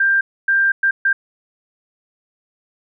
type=tone bursts at uneven times; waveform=sine; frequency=1586 Hz; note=G6; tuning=20 cents sharp; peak=-12 dBFS; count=4; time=0-0.21 / 0.48-0.72 / 0.83-0.91 / 1.05-1.13 s; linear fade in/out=5 ms; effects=none